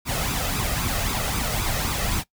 pink noise with flanger, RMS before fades -25 dBFS, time 0.05-2.24 s, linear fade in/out 50 ms, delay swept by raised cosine 0.8 to 1.6 ms, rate 3.8 Hz, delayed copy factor +0.6, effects noise-tail reverb RT60 0.1 s tail -20 dB re dry

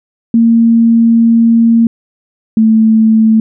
sine tone pair in turn, 230 / 221 Hz, A#3 / A3, -23 / +8 cents, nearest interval minor second, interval 69 cents, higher first, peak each -4 dBFS, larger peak neither, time 0.34-1.87 / 2.57-3.4 s, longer first, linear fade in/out 2 ms, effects none

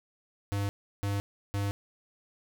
square tone bursts, 100.5 Hz, G2, 44 cents sharp, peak -29 dBFS, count 3, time 0.52-1.71 s, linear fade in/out 0 ms, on 170 ms, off 340 ms, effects none

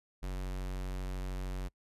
square tone, 46.48 Hz, F#1, 9 cents sharp, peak -36 dBFS, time 0.22-1.69 s, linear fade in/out 20 ms, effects noise-tail reverb RT60 0.1 s tail -26 dB re dry + resampled to 32000 Hz

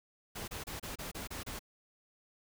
pink noise bursts, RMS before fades -42 dBFS, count 8, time 0.35-1.593 s, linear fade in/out 10 ms, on 130 ms, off 29 ms, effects none

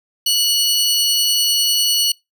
sawtooth tone pair together, 2938 / 4402 Hz, F#7 / C#8, -13 / -13 cents, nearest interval perfect fifth, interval 700 cents, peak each -14 dBFS, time 0.26-2.12 s, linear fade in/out 5 ms, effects noise-tail reverb RT60 0.2 s tail -24 dB re dry

